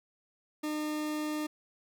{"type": "tone", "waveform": "40% pulse", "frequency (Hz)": 303.8, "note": "D#4", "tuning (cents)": -41, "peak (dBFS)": -31, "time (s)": [0.63, 1.47], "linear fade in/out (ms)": 10, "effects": []}